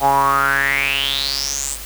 sawtooth tone with band-pass filter sweep, 138.3 Hz, C#3, 4 cents flat, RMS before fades -18 dBFS, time 0-1.78 s, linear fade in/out 50 ms, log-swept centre 760 to 8600 Hz, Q 8.6, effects added 50 Hz sine -35 dBFS peak until 1.85 s + white hiss -33 dBFS RMS until 1.85 s

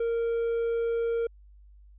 triangle tone, 463.6 Hz, A#4, 10 cents flat, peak -23 dBFS, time 0-1.27 s, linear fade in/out 5 ms, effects added 50 Hz sine -50 dBFS peak until 1.98 s + resampled to 8000 Hz

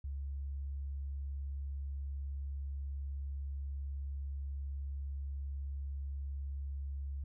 sine tone, 69.4 Hz, C#2, 3 cents sharp, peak -37 dBFS, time 0.04-7.24 s, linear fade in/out 5 ms, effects none

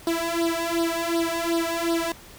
sawtooth tone with flanger, 334.6 Hz, E4, 26 cents sharp, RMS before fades -25 dBFS, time 0.07-2.12 s, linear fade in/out 2 ms, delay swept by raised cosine 0.21 to 1.91 ms, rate 2.7 Hz, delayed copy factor +0.9, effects pink hiss -46 dBFS RMS until 2.38 s

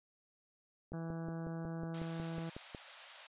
click train, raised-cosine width 2 ms, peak -31 dBFS, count 11, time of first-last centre 0.92-2.748 s, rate 5.47 Hz
harmonic tone, 164.81 Hz, E3, in tune, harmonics 1 / 2 / 3 / 4 / 5 / 6 / 7 / 8 / 9 / 10, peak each -40 / -47 / -51 / -52 / -55 / -62 / -59 / -63 / -59 / -64 dBFS, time 0.93-2.5 s, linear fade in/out 10 ms
white high-pass noise, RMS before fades -49 dBFS, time 1.94-3.27 s, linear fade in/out 5 ms, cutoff 530 Hz, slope 96 dB/octave
effects resampled to 8000 Hz

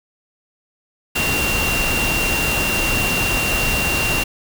sine tone in noise, 2759 Hz, F7, 22 cents flat, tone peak -20 dBFS, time 1.15-4.24 s, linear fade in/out 10 ms, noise pink, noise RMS -21 dBFS, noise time 1.15-4.24 s, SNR -2 dB, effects none

